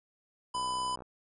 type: harmonic tone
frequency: 1000 Hz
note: B5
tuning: 21 cents sharp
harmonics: 1 / 3 / 5 / 7 / 9 / 10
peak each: -31 / -42 / -43 / -49 / -48 / -55 dBFS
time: 0.54-0.96 s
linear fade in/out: 10 ms
type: click train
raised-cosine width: 1 ms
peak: -32 dBFS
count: 31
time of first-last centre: 0.55-1.022 s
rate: 63.6 Hz
effects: none